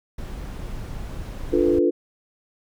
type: noise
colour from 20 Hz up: brown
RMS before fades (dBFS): -32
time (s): 0.18-1.79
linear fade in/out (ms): 5
type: chord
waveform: sine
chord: B half-diminished seventh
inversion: first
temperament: equal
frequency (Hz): 293.7 / 349.2 / 440 / 493.9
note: D4 / F4 / A4 / B4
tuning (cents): 0 / 0 / 0 / 0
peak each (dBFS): -22 / -19 / -23 / -24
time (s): 1.52-1.91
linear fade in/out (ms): 20
effects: none